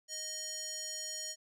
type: tone with band-pass filter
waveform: square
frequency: 622.3 Hz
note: D#5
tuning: in tune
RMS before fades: -41 dBFS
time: 0.08-1.36 s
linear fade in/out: 50 ms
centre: 6400 Hz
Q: 3.9
effects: none